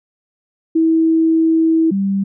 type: tone pair in turn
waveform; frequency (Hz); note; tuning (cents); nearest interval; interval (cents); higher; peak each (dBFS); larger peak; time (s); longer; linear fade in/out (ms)
sine; 324.1 / 196.17; E4 / G3; -29 / +2; major sixth; 869; first; -10 / -14; first; 0.75-1.91 / 1.91-2.24; first; 10
effects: none